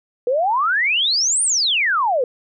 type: exponential two-way sweep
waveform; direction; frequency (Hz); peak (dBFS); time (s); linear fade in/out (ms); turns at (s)
sine; up then down; 470.9 to 9397 to 470.9; -15; 0.27-2.24; 2; 1.43
effects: none